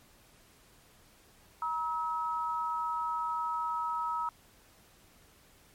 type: tone pair together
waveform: sine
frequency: 951 / 1287.2 Hz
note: A#5 / E6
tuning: +34 / -42 cents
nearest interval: perfect fourth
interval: 524 cents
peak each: -33 / -33 dBFS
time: 1.62-4.29 s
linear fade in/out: 2 ms
effects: pink hiss -61 dBFS RMS until 5.74 s + MP3 64 kbps